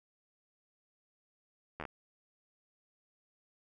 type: slowing click train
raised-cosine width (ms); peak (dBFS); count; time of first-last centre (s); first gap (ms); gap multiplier
0.5; -25; 5; 1.8-1.852; 12; 1.06
effects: none